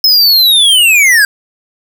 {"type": "linear sweep", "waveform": "square", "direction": "down", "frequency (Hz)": [5200, 1568], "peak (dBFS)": -5, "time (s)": [0.04, 1.25], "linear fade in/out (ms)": 2, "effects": []}